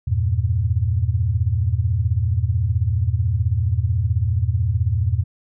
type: chord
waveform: sine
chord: E diminished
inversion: none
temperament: equal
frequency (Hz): 82.41 / 98 / 116.54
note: E2 / G2 / Bb2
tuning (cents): 0 / 0 / 0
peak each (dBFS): -21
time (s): 0.07-5.24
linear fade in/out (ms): 10
effects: none